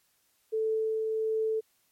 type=tone with tremolo; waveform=sine; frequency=440 Hz; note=A4; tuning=in tune; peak=-25 dBFS; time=0.52-1.61 s; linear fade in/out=20 ms; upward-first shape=triangle; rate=1.4 Hz; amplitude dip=25%; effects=white hiss -70 dBFS RMS until 1.91 s + MP3 64 kbps